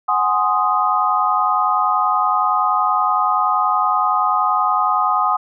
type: chord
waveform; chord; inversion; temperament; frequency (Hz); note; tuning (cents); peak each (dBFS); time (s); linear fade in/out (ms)
sine; Ab dominant seventh; third; equal; 740 / 830.6 / 1046.5 / 1244.5; Gb5 / Ab5 / C6 / Eb6; 0 / 0 / 0 / 0; -21 / -21 / -21 / -17; 0.08-5.37; 10
effects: none